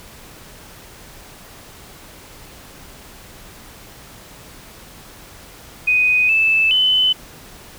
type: tone with pitch steps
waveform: sine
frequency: 2495 / 2630 / 3025 Hz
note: D#7 / E7 / F#7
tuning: +4 / -5 / +38 cents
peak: -12 dBFS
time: 5.87-7.13 s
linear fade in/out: 10 ms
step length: 420 ms
effects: pink hiss -41 dBFS RMS until 7.78 s